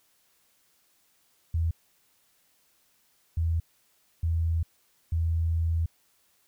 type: tone bursts at uneven times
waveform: sine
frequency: 82.41 Hz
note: E2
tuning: in tune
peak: -23 dBFS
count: 4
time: 1.54-1.71 / 3.37-3.6 / 4.23-4.63 / 5.12-5.86 s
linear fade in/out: 5 ms
effects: white hiss -67 dBFS RMS until 6.47 s